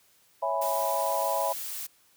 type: chord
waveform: sine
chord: C# minor seventh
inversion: none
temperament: equal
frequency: 554.4 / 659.3 / 830.6 / 987.8 Hz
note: C#5 / E5 / G#5 / B5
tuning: 0 / 0 / 0 / 0 cents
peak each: -32 / -30 / -32 / -30 dBFS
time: 0.42-1.53 s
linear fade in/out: 10 ms
type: noise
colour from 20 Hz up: blue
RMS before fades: -36 dBFS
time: 0.61-1.87 s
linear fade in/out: 10 ms
effects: white hiss -63 dBFS RMS until 2.16 s + high-pass 60 Hz 12 dB/octave